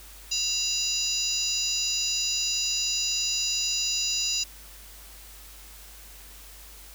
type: harmonic tone with a mistuned harmonic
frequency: 987 Hz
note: B5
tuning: 1 cent flat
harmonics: 3 / 4 / 5 / 6 / 7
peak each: -33 / -32 / -29 / -33 / -30 dBFS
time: 0.31-4.44 s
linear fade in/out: 10 ms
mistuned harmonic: 3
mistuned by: -110 cents
effects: added 50 Hz sine -48 dBFS peak until 6.94 s + white hiss -48 dBFS RMS until 6.94 s